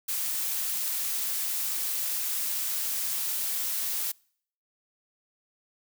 blue noise, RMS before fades -30 dBFS, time 0.08-4.12 s, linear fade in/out 10 ms, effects noise-tail reverb RT60 0.6 s tail -26 dB re dry

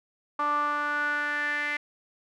sawtooth tone with band-pass filter sweep, 293.7 Hz, D4, in tune, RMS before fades -28 dBFS, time 0.39-1.77 s, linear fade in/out 5 ms, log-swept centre 1100 to 2000 Hz, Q 6.8, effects none

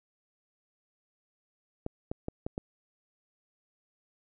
clicks, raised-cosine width 2 ms, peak -20 dBFS, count 5, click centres 1.864 / 2.115 / 2.284 / 2.465 / 2.579 s, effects none

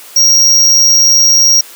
square tone with amplitude modulation, 5630 Hz, F8, 13 cents sharp, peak -3 dBFS, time 0.16-1.61 s, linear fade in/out 5 ms, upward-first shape sine, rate 143 Hz, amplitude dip 45%, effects white hiss -34 dBFS RMS until 1.75 s + high-pass 300 Hz 12 dB/octave

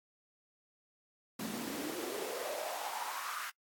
pink noise with high-pass filter sweep, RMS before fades -40 dBFS, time 1.39-3.5 s, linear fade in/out 5 ms, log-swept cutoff 200 to 1400 Hz, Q 5.9, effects noise-tail reverb RT60 0.1 s tail -23 dB re dry + AAC 64 kbps

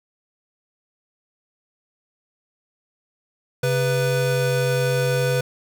square tone pair together, 134.5 / 495.6 Hz, C3 / B4, +48 / +6 cents, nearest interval octave + major seventh, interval 2258 cents, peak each -22 dBFS, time 3.63-5.41 s, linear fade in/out 5 ms, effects none

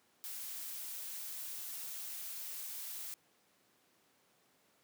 blue noise, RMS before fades -44 dBFS, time 0.24-3.14 s, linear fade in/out 0 ms, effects pink hiss -71 dBFS RMS until 4.83 s + high-pass 200 Hz 12 dB/octave

